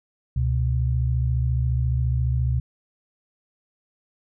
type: tone pair together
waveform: sine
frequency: 69.65 / 124.1 Hz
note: C#2 / B2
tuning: +9 / +9 cents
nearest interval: minor seventh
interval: 1000 cents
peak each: -22 dBFS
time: 0.36-2.6 s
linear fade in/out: 5 ms
effects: none